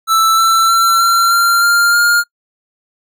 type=tone with pitch steps; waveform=square; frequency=1322 / 1336.6 / 1351.3 / 1366.3 / 1381.3 / 1396.6 / 1412 Hz; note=E6 / E6 / E6 / F6 / F6 / F6 / F6; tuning=+5 / +24 / +43 / -38 / -19 / 0 / +19 cents; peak=-9 dBFS; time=0.07-2.24 s; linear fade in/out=50 ms; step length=310 ms; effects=noise-tail reverb RT60 0.1 s tail -24 dB re dry